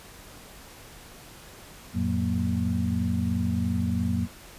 sine tone cluster, 89.1 / 112.1 / 182.9 / 234.2 Hz, F2 / A2 / F#3 / A#3, +35 / +33 / -20 / +8 cents, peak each -28 / -32 / -29 / -28 dBFS, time 1.93-4.28 s, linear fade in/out 50 ms, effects pink hiss -47 dBFS RMS until 4.58 s + resampled to 32000 Hz

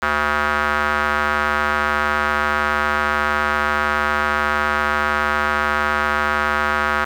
square tone with band-pass filter, 74.4 Hz, D2, 23 cents sharp, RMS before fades -19 dBFS, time 0.02-7.05 s, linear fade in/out 10 ms, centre 1400 Hz, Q 2.9, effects 7-bit

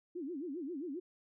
sine tone with vibrato, 311.1 Hz, D#4, in tune, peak -38 dBFS, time 0.15-1 s, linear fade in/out 10 ms, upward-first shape sine, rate 7.5 Hz, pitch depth 280 cents each way, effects none

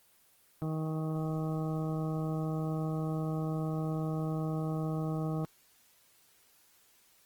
harmonic tone, 157.5 Hz, D#3, 21 cents sharp, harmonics 1 / 2 / 3 / 4 / 5 / 7 / 8, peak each -32 / -38 / -42 / -44 / -46 / -49 / -50 dBFS, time 0.62-5.45 s, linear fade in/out 0 ms, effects white hiss -65 dBFS RMS until 7.25 s + Opus 24 kbps

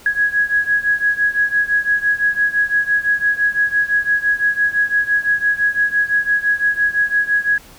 sine beating tone pair, 1663 / 1668.9 Hz, G#6 / G#6, +2 / +8 cents, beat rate 5.9 Hz, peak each -16 / -18 dBFS, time 0.06-7.58 s, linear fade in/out 2 ms, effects pink hiss -43 dBFS RMS until 7.78 s

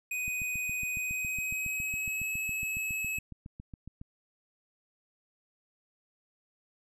square tone with pitch glide, 2497 to 2579 Hz, D#7 to E7, +6 to -39 cents, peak -32 dBFS, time 0.11-3.19 s, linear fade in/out 5 ms, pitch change +55 cents, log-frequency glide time 0.93-2.32 s
click train, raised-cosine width 5 ms, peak -31 dBFS, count 28, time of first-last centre 0.28-4.014 s, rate 7.23 Hz
effects none

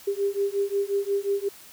sine beating tone pair, 396.6 / 402.2 Hz, G4 / G4, +20 / +44 cents, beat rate 5.6 Hz, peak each -26 dBFS, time 0.07-1.49 s, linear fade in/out 10 ms, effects white hiss -48 dBFS RMS until 1.72 s

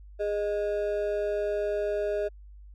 triangle ring-modulated tone, 516 Hz, C5, 24 cents flat, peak -21 dBFS, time 0.19-2.29 s, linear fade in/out 20 ms, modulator 104 Hz, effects added 50 Hz sine -45 dBFS peak until 2.74 s

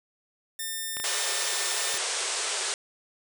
5% pulse tone, 1800 Hz, A6, 39 cents sharp, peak -20 dBFS, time 0.59-1.98 s, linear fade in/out 5 ms
clicks, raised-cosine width 0.3 ms, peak -20 dBFS, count 3, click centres 0.969 / 1 / 1.943 s
white band-pass noise, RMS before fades -30 dBFS, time 1.04-2.74 s, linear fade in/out 0 ms, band 360 to 9400 Hz, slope 96 dB/octave
effects none

